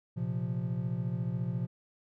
triangle chord, Bb suspended second, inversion none, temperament equal, 116.54 / 130.81 / 174.61 Hz, Bb2 / C3 / F3, 0 / 0 / 0 cents, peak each -33 dBFS, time 0.16-1.67 s, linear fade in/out 20 ms, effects none

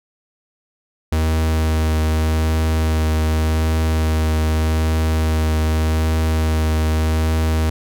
45% pulse tone with vibrato, 79 Hz, D#2, 27 cents sharp, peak -15 dBFS, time 1.12-7.7 s, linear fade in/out 5 ms, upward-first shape triangle, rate 0.84 Hz, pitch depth 14 cents each way, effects none

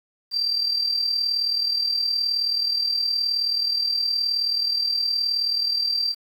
sine tone with amplitude modulation, 4699 Hz, D8, in tune, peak -17 dBFS, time 0.31-6.15 s, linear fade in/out 50 ms, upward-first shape sine, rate 39 Hz, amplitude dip 60%, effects tanh soft clip ceiling -14 dBFS + 8-bit

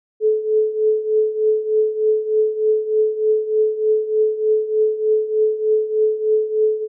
sine tone with tremolo, 432.3 Hz, A4, 31 cents flat, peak -11 dBFS, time 0.2-6.88 s, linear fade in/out 50 ms, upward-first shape triangle, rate 3.3 Hz, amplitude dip 80%, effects none

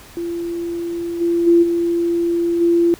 sine tone with level steps, 341.3 Hz, F4, 40 cents flat, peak -21 / -14 / -8 / -15 / -11 dBFS, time 0.17-2.94 s, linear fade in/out 0 ms, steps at 1.2 / 1.46 / 1.62 / 2.6 s, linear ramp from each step 20 ms, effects pink hiss -42 dBFS RMS until 2.99 s

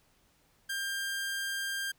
sawtooth tone, 1595 Hz, G6, 30 cents sharp, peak -29 dBFS, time 0.69-1.92 s, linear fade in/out 10 ms, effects pink hiss -68 dBFS RMS until 1.98 s

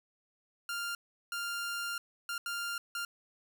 sawtooth tone bursts at uneven times, 1396.9 Hz, F6, in tune, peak -31 dBFS, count 5, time 0.69-0.95 / 1.32-1.98 / 2.29-2.38 / 2.46-2.78 / 2.95-3.05 s, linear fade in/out 2 ms, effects none

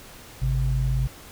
sine tone pair together, 51.91 / 130.8 Hz, G#1 / C3, 0 / 0 cents, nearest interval octave + major third, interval 1600 cents, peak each -23 dBFS, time 0.41-1.08 s, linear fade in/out 20 ms, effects pink hiss -45 dBFS RMS until 1.31 s

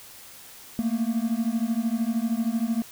triangle beating tone pair, 222.4 / 235.4 Hz, A3 / A#3, +19 / +17 cents, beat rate 13 Hz, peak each -24 dBFS, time 0.79-2.82 s, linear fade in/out 0 ms, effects white hiss -46 dBFS RMS until 2.91 s

